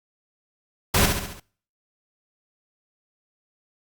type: noise with echo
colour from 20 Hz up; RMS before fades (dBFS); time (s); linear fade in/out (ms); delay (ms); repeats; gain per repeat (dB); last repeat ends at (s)
pink; -19; 0.94-1.06; 5; 68; 5; -5; 1.4
effects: noise-tail reverb RT60 0.5 s tail -24 dB re dry + Opus 48 kbps